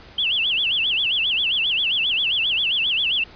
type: tone with vibrato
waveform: sine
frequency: 3015 Hz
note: F#7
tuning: 32 cents sharp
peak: -18 dBFS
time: 0.18-3.24 s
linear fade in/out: 5 ms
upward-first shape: sine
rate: 7.5 Hz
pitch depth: 240 cents each way
effects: pink hiss -45 dBFS RMS until 3.35 s + resampled to 11025 Hz